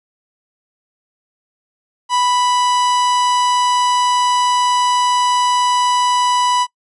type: tone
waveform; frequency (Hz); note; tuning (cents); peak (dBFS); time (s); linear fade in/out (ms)
45% pulse; 987.8; B5; 0; -13; 2.09-6.67; 50
effects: noise-tail reverb RT60 0.1 s tail -23 dB re dry + resampled to 24000 Hz